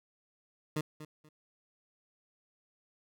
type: tone with echo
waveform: 20% pulse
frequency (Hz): 153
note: D#3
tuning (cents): -29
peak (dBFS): -26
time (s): 0.76-0.81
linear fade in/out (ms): 5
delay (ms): 240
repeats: 2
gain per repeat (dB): -13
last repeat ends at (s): 1.29
effects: none